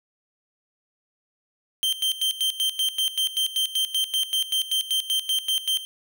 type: tone with tremolo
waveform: 45% pulse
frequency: 3136 Hz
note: G7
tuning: in tune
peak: -20 dBFS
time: 1.83-5.85 s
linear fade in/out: 0 ms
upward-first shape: square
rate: 5.2 Hz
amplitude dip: 80%
effects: none